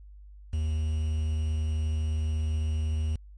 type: tone with quantisation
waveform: triangle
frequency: 78 Hz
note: D#2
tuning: 5 cents sharp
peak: -23 dBFS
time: 0.53-3.16 s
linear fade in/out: 5 ms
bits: 8
effects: added 50 Hz sine -45 dBFS peak until 3.37 s + MP3 48 kbps